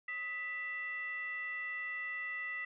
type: tone with frequency modulation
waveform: sine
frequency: 1975.5 Hz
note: B6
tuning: in tune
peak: -37 dBFS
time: 0.08-2.65 s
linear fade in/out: 5 ms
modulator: 713 Hz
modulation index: 0.49
effects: none